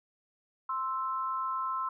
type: tone pair together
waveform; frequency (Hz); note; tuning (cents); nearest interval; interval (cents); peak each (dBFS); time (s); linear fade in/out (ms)
sine; 1046.5 / 1318.5; C6 / E6; 0 / 0; major third; 400; -32 / -34; 0.69-1.89; 5
effects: none